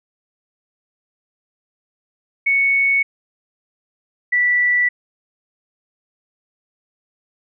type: tone pair in turn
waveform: sine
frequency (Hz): 2217 / 1963.2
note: C#7 / B6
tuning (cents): 0 / -11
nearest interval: major second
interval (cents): 211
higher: first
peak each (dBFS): -13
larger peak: neither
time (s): 2.46-3.03 / 4.32-4.89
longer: neither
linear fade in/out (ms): 10
effects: none